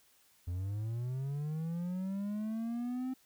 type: linear sweep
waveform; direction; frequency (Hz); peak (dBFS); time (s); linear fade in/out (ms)
triangle; up; 85 to 261.6; -32; 0.47-3.14; 10
effects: white hiss -67 dBFS RMS until 3.25 s